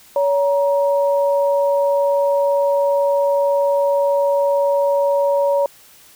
sine tone pair together, 565 / 943.1 Hz, C#5 / A#5, +33 / +20 cents, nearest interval major sixth, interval 887 cents, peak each -14 / -22 dBFS, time 0.16-5.66 s, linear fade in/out 2 ms, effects white hiss -47 dBFS RMS until 6.15 s

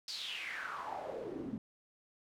pink noise with band-pass filter sweep, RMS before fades -42 dBFS, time 0.08-1.58 s, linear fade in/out 2 ms, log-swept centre 4900 to 210 Hz, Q 6.3, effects none

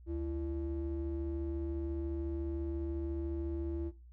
triangle ring-modulated tone, 130.81 Hz, C3, in tune, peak -29 dBFS, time 0.06-3.92 s, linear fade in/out 50 ms, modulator 205 Hz, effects noise-tail reverb RT60 0.3 s tail -19 dB re dry + added 60 Hz sine -52 dBFS peak until 4.12 s

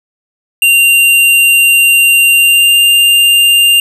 square tone with pitch glide, 2775 to 2796 Hz, F7 to F7, -12 to +1 cents, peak -5 dBFS, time 0.62-3.8 s, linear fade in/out 2 ms, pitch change +13 cents, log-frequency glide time 2.32-2.76 s, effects none

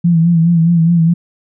sine tone with vibrato, 167.8 Hz, E3, 31 cents sharp, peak -7 dBFS, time 0.04-1.14 s, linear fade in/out 10 ms, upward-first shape sine, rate 4.8 Hz, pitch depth 56 cents each way, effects none

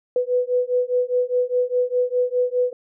sine beating tone pair, 493.9 / 498.8 Hz, B4 / B4, 0 / +17 cents, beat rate 4.9 Hz, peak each -21 dBFS, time 0.16-2.73 s, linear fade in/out 2 ms, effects none

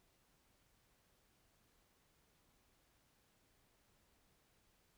silence, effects pink hiss -75 dBFS RMS until 4.97 s

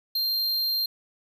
square tone, 4183 Hz, C8, 1 cent flat, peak -24 dBFS, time 0.15-0.86 s, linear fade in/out 5 ms, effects 9-bit

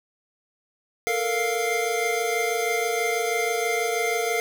square tone cluster, 444.8 / 471 / 700 / 2097 Hz, A4 / A#4 / F5 / C7, +19 / +18 / +4 / +3 cents, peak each -29 dBFS, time 1.07-4.4 s, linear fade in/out 0 ms, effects none

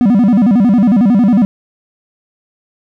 triangle tone with vibrato, 219.1 Hz, A3, 7 cents flat, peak -4 dBFS, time 0.01-1.45 s, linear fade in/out 0 ms, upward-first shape square, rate 11 Hz, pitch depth 200 cents each way, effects none

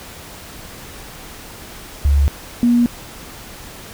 sine tone pair in turn, 70.7 / 239.4 Hz, C#2 / A#3, +35 / +46 cents, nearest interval octave + major sixth, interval 2111 cents, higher second, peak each -10 dBFS, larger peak neither, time 2.05-2.28 / 2.63-2.86 s, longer neither, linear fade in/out 0 ms, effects pink hiss -36 dBFS RMS until 3.93 s

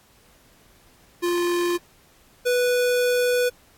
square tone pair in turn, 349.2 / 492.7 Hz, F4 / B4, 0 / -4 cents, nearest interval tritone, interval 596 cents, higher second, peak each -21 / -19 dBFS, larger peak second, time 1.22-1.78 / 2.45-3.5 s, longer second, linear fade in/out 20 ms, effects pink hiss -56 dBFS RMS until 3.77 s + AAC 64 kbps

